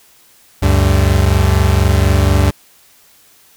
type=tone pair together; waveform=40% pulse; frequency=72.22 / 96.4 Hz; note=D2 / G2; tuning=-28 / -28 cents; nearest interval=perfect fourth; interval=500 cents; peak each=-11 dBFS; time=0.62-2.51 s; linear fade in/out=10 ms; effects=white hiss -48 dBFS RMS until 3.56 s